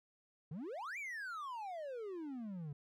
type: exponential two-way sweep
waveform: triangle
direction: up then down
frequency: 138.59 to 2413 to 138.59 Hz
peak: -40 dBFS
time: 0.51-2.73 s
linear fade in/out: 5 ms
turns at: 0.98 s
effects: none